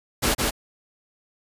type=noise with echo; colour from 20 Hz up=pink; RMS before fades=-21 dBFS; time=0.22-0.35 s; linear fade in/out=20 ms; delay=160 ms; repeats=1; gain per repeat=-2 dB; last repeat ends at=0.51 s; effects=resampled to 32000 Hz